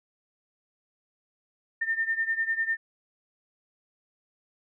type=beating tone pair; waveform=sine; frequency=1805 / 1815 Hz; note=A6 / A#6; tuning=+44 / -47 cents; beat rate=10 Hz; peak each=-27 / -30 dBFS; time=1.81-2.77 s; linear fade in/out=10 ms; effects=none